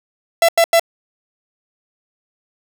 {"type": "tone bursts", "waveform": "45% pulse", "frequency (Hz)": 670, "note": "E5", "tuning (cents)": 28, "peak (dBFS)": -9, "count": 3, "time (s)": [0.42, 0.796], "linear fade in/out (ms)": 2, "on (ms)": 66, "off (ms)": 89, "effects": []}